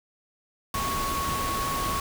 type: tone in noise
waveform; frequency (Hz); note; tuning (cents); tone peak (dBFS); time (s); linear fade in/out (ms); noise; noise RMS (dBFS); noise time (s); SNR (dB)
sine; 1107; C#6; -3; -28; 0.74-2; 2; pink; -31; 0.74-2; 0
effects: none